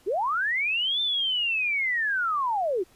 sine linear two-way sweep, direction up then down, 331.6 to 3588 to 331.6 Hz, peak -23 dBFS, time 0.06-2.84 s, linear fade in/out 20 ms, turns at 1.01 s, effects pink hiss -59 dBFS RMS until 2.95 s + resampled to 32000 Hz

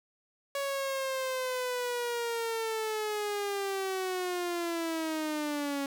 sawtooth linear sweep, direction down, 560 to 276.5 Hz, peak -27 dBFS, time 0.55-5.86 s, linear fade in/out 2 ms, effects none

